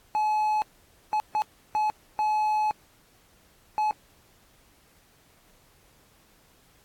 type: tone bursts at uneven times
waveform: triangle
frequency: 854 Hz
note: G#5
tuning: 48 cents sharp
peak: -20 dBFS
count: 6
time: 0.15-0.62 / 1.13-1.2 / 1.35-1.42 / 1.75-1.9 / 2.19-2.71 / 3.78-3.91 s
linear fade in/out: 0 ms
effects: pink hiss -60 dBFS RMS until 6.84 s + AAC 64 kbps